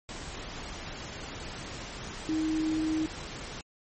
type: tone in noise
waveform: sine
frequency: 314.9 Hz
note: D#4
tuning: 21 cents sharp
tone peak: -26 dBFS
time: 2.29-3.06 s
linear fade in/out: 0 ms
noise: pink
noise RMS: -40 dBFS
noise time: 0.09-3.61 s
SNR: +11 dB
effects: MP3 32 kbps